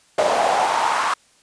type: noise with high-pass filter sweep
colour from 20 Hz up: brown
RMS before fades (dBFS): -19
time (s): 0.18-1.14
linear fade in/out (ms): 5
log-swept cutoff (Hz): 610 to 1100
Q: 4.2
effects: white hiss -56 dBFS RMS until 1.42 s + resampled to 22050 Hz